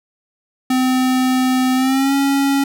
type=tone with pitch glide; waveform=square; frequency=256.8 to 276.8 Hz; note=C4 to C#4; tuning=-32 to -2 cents; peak=-14 dBFS; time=0.7-2.64 s; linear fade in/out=5 ms; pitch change=+130 cents; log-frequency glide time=1.75-2.14 s; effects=none